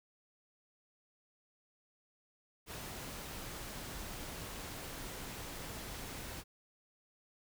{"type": "noise", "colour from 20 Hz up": "pink", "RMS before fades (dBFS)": -45, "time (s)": [2.66, 6.44], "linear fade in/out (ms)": 50, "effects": []}